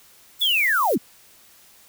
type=noise; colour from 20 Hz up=violet; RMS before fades=-32 dBFS; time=0.39-0.96 s; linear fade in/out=20 ms
type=linear sweep; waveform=sine; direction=down; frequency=3520 to 160 Hz; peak=-17 dBFS; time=0.41-0.98 s; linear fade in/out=10 ms
effects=white hiss -52 dBFS RMS until 1.88 s